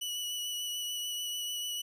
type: tone with vibrato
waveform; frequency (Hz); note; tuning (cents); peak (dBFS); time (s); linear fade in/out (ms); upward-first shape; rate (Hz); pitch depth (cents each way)
sawtooth; 2947; F#7; -8; -31; 0.01-1.82; 10; sine; 6.8; 15
effects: none